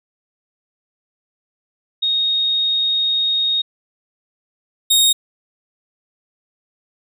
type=tone pair in turn; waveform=sine / sawtooth; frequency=3729 / 3729 Hz; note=A#7 / A#7; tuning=0 / 0 cents; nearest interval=unison; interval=0 cents; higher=neither; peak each=-15 / -8 dBFS; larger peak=second; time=2.02-3.62 / 4.9-5.13 s; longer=first; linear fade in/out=10 ms; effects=none